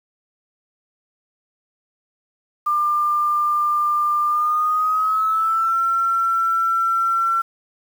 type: tone with pitch glide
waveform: sine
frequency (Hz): 1196 to 1350.2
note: D6 to E6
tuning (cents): +31 to +41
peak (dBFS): -16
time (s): 2.66-7.42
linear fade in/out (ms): 10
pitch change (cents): +210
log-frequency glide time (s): 4.26-5.77
effects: 7-bit